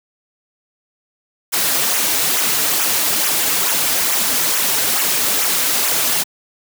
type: noise with flanger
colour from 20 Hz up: white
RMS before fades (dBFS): -17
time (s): 1.52-6.24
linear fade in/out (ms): 20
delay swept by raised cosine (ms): 0.21 to 5.61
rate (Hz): 2.3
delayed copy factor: -0.65
effects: high-pass 150 Hz 12 dB/octave